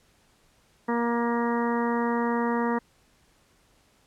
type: harmonic tone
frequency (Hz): 235.8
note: A#3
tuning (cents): +20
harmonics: 1 / 2 / 3 / 4 / 5 / 6 / 7 / 8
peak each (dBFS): -26 / -29 / -37 / -30 / -35 / -41 / -41 / -37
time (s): 0.88-2.79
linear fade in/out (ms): 10
effects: pink hiss -63 dBFS RMS until 4.06 s + low-pass 11000 Hz 12 dB/octave